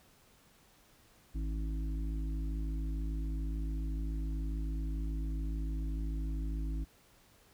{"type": "harmonic tone with a mistuned harmonic", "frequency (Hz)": 53.5, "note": "A1", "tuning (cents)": -48, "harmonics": [1, 3, 5, 6], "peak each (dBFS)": [-33, -45, -46, -49], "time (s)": [1.34, 6.85], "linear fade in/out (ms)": 20, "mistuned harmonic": 3, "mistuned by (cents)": -22, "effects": ["pink hiss -64 dBFS RMS until 7.53 s"]}